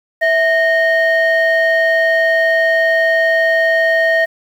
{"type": "tone pair together", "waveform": "sine", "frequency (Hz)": [655, 1852.6], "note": ["E5", "A#6"], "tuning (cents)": [-11, -11], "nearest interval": "octave + tritone", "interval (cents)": 1800, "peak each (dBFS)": -11, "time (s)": [0.21, 4.26], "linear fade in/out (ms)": 20, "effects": ["tanh soft clip ceiling -7 dBFS", "7-bit"]}